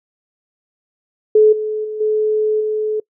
sine tone with level steps, 429.5 Hz, A4, 42 cents flat, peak -6 / -18 / -22 / -13 / -16 dBFS, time 1.35-3 s, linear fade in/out 5 ms, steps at 1.52 / 1.84 / 2 / 2.6 s, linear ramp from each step 10 ms, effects noise-tail reverb RT60 0.1 s tail -24 dB re dry

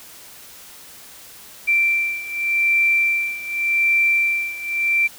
sine beating tone pair, 2349 / 2349.86 Hz, D7 / D7, 0 / 0 cents, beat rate 0.86 Hz, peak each -18 / -21 dBFS, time 1.67-5.08 s, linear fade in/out 20 ms, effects white hiss -42 dBFS RMS until 5.18 s

